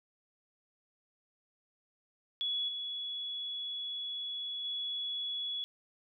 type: tone with level steps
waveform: sine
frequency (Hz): 3384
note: G#7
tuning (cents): +32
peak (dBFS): -31 / -36 / -34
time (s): 2.41-5.64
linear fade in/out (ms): 0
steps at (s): 2.68 / 4.64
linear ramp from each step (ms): 10
effects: none